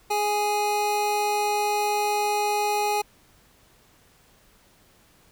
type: tone pair together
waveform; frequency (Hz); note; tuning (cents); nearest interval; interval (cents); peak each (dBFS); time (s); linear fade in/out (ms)
square; 415.3 / 830.6; G#4 / G#5; 0 / 0; octave; 1200; -28 / -24; 0.1-3.02; 10
effects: pink hiss -58 dBFS RMS until 5.31 s